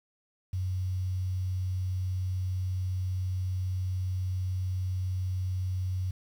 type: tone with quantisation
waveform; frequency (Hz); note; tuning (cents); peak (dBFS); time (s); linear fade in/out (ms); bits
sine; 92.7; F#2; +4; -28; 0.53-6.11; 5; 9
effects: none